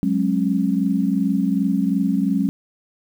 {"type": "chord", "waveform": "sine", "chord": "F# suspended second", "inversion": "none", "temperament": "equal with one note detuned", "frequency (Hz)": [185, 207.7, 271.2], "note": ["F#3", "G#3", "C#4"], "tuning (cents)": [0, 0, -38], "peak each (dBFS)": -21, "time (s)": [0.03, 2.49], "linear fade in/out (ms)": 0, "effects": ["8-bit"]}